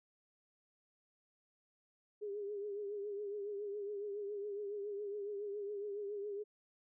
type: tone with vibrato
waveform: sine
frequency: 408.4 Hz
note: G#4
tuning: 29 cents flat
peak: -39 dBFS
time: 2.21-6.44 s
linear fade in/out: 20 ms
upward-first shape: triangle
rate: 7.2 Hz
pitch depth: 67 cents each way
effects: none